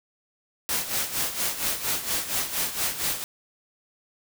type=noise with tremolo; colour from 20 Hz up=white; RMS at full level=-25 dBFS; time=0.69-3.24 s; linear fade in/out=0 ms; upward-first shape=sine; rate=4.3 Hz; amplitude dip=70%; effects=none